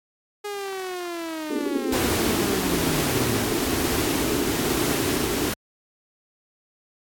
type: linear sweep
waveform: sawtooth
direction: down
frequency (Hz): 415.3 to 100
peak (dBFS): -25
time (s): 0.44-3.44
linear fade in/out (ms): 10
type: band-pass noise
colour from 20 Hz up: pink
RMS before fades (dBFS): -27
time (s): 1.5-5.5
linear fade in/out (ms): 2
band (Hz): 240 to 440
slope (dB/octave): 96
type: noise with tremolo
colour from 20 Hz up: pink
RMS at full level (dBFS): -25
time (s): 1.92-5.54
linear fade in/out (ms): 5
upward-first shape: triangle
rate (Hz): 1.1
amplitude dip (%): 25
effects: high-pass 60 Hz 12 dB/octave + AAC 64 kbps

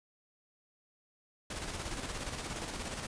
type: noise with tremolo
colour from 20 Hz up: pink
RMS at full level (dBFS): -38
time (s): 1.5-3.07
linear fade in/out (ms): 5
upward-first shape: square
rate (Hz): 17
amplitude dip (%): 40
effects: resampled to 22050 Hz

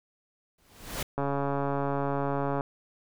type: noise with exponential growth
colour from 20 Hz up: pink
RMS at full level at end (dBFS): -29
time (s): 0.58-1.03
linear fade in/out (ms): 5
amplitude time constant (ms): 97
type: click train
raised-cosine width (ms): 1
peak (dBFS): -16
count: 201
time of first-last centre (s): 1.18-2.609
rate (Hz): 140
effects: none

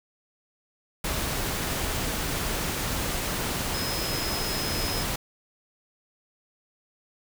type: tone in noise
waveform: sine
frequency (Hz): 5110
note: D#8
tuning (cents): +45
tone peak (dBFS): -33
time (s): 3.74-5.03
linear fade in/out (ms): 5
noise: pink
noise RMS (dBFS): -29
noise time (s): 1.04-5.16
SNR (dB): -7
effects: none

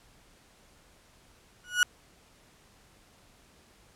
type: tone with exponential growth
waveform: 35% pulse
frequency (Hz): 1459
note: F#6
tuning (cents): -25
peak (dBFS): -15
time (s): 1.64-1.83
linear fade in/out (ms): 1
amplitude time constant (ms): 41
effects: pink hiss -60 dBFS RMS until 3.95 s + low-pass 11000 Hz 12 dB/octave

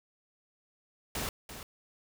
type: noise with echo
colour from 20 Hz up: pink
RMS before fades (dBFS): -35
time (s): 1.15-1.29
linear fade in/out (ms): 2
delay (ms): 340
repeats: 1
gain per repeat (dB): -10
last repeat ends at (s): 1.63
effects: none

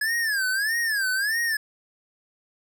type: tone with vibrato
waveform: square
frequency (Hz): 1681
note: G#6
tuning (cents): +20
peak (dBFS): -23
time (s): 0.01-1.57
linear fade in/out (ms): 5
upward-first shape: sine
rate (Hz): 1.6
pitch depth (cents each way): 190
effects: none

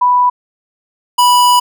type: tone pair in turn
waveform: sine / square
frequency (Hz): 987.8 / 982.6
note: B5 / B5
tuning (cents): 0 / -9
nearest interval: unison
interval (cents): 9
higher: first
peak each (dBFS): -7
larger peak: neither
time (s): 0.01-0.3 / 1.18-1.6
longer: second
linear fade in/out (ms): 10
effects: none

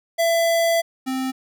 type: tone pair in turn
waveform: square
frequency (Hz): 669 / 261.5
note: E5 / C4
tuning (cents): +25 / -1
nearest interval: octave + major third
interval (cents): 1626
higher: first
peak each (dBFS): -17 / -23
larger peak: first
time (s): 0.18-0.82 / 1.06-1.32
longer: first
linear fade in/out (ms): 20
effects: none

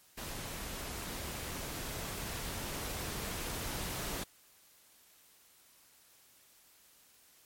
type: noise with level ramp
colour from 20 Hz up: pink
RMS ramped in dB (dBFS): -42 to -38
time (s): 0.17-4.24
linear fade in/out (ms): 10
effects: white hiss -63 dBFS RMS until 7.45 s + MP3 64 kbps

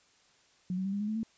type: tone with pitch steps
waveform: sine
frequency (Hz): 182 / 188.42 / 195.06 / 201.9 / 209.1 / 216.4 / 224.1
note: F#3 / F#3 / G3 / G#3 / G#3 / A3 / A3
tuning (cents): -28 / +32 / -8 / -49 / +12 / -29 / +32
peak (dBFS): -30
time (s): 0.7-1.232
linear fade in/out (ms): 2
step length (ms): 76
effects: white hiss -65 dBFS RMS until 1.37 s + resampled to 16000 Hz

